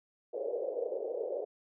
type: band-pass noise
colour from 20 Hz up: pink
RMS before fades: -36 dBFS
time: 0.33-1.45 s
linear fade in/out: 10 ms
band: 430 to 580 Hz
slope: 48 dB/octave
effects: none